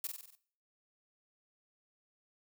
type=noise with echo; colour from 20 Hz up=blue; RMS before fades=-37 dBFS; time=0.04-0.07 s; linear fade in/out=2 ms; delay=47 ms; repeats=6; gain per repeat=-4 dB; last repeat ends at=0.352 s; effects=noise-tail reverb RT60 0.5 s tail -17 dB re dry